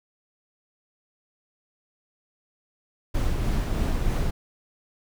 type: noise with tremolo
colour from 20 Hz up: brown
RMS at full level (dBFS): -23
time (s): 3.14-4.31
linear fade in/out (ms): 10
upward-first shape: sine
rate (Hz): 3.2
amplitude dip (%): 25
effects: none